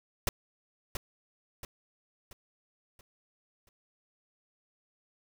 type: noise with echo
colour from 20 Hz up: pink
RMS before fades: -28 dBFS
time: 0.27-0.29 s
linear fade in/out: 2 ms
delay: 680 ms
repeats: 5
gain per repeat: -7 dB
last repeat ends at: 3.69 s
effects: none